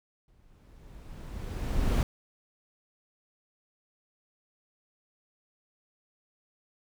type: noise with exponential growth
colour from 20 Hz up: brown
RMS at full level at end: -23 dBFS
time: 0.28-2.03 s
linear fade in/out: 2 ms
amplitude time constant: 380 ms
effects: none